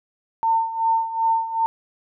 sine tone with tremolo, 904 Hz, A5, 47 cents sharp, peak -15 dBFS, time 0.43-1.66 s, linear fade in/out 0 ms, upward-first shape sine, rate 2.6 Hz, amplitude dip 75%, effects none

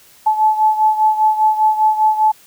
sine beating tone pair, 863 / 868 Hz, A5 / A5, -34 / -24 cents, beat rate 5 Hz, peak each -12 / -17 dBFS, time 0.26-2.32 s, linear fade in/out 10 ms, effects white hiss -47 dBFS RMS until 2.46 s

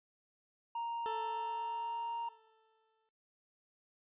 triangle tone, 932.3 Hz, A#5, in tune, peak -34 dBFS, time 0.75-2.29 s, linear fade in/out 5 ms
20% pulse tone with exponential decay, 441.9 Hz, A4, 7 cents sharp, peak -33 dBFS, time 1.06-3.09 s, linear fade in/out 0 ms, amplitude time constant 440 ms
effects noise-tail reverb RT60 1.0 s tail -22 dB re dry + resampled to 8000 Hz

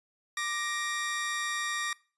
sawtooth tone pair together, 1180 / 1873.1 Hz, D6 / A#6, +8 / +8 cents, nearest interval minor sixth, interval 800 cents, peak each -31 / -29 dBFS, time 0.37-1.93 s, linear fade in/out 2 ms, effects noise-tail reverb RT60 0.4 s tail -23 dB re dry + resampled to 24000 Hz

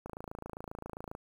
click train, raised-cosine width 1 ms, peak -27 dBFS, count 31, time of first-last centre 0.06-1.151 s, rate 27.5 Hz, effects 9-bit

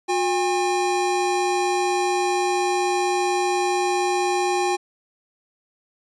square tone pair together, 360.3 / 808.8 Hz, F#4 / G#5, -46 / -46 cents, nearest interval octave + major second, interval 1400 cents, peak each -23 dBFS, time 0.08-4.77 s, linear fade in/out 20 ms, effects resampled to 22050 Hz

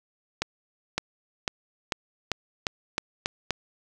accelerating click train, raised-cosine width 0.2 ms, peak -8 dBFS, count 9, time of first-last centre 0.42-3.507 s, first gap 560 ms, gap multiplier 0.89, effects none

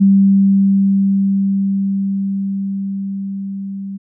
sine tone with level ramp, 196 Hz, G3, in tune, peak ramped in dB -6 to -23 dBFS, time 0-3.98 s, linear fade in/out 20 ms, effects none

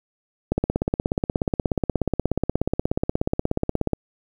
click train, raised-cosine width 2 ms, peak -7 dBFS, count 58, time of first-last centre 0.52-3.933 s, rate 16.7 Hz, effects 8-bit

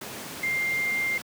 sine tone in noise, 2100 Hz, C7, 6 cents sharp, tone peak -24 dBFS, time 0.43-1.18 s, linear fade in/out 5 ms, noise pink, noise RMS -37 dBFS, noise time 0.01-1.22 s, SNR +10 dB, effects high-pass 150 Hz 12 dB/octave

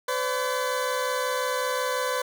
20% pulse tone pair together, 506.4 / 572 Hz, B4 / D5, +43 / -46 cents, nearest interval major second, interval 211 cents, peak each -21 / -26 dBFS, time 0.08-2.22 s, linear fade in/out 5 ms, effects none

